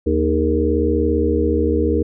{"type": "harmonic tone with a mistuned harmonic", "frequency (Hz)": 77.6, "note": "D#2", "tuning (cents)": -4, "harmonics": [1, 3, 4, 5, 6], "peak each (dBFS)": [-20, -24, -20, -22, -20], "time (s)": [0.06, 2.03], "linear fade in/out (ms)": 10, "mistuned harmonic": 5, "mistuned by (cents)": 74, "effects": []}